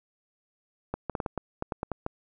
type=clicks; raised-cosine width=1 ms; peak=-16 dBFS; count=11; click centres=0.94 / 1.097 / 1.152 / 1.202 / 1.262 / 1.377 / 1.624 / 1.722 / 1.831 / 1.917 / 2.064 s; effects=none